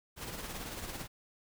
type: noise with tremolo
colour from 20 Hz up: pink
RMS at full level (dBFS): -40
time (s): 0.16-1.08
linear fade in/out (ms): 50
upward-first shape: sine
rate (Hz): 18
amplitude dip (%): 45
effects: none